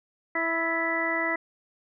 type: harmonic tone with a mistuned harmonic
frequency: 329.6 Hz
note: E4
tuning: in tune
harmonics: 1 / 2 / 3 / 4 / 5 / 6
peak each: -33 / -32 / -34 / -34 / -37 / -27 dBFS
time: 0.35-1.36 s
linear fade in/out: 5 ms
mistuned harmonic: 5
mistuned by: +38 cents
effects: none